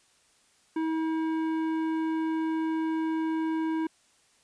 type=tone with tanh clipping; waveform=sine; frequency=320.4 Hz; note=E4; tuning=49 cents flat; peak=-28 dBFS; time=0.76-3.87 s; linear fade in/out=5 ms; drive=13 dB; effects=white hiss -64 dBFS RMS until 4.43 s + resampled to 22050 Hz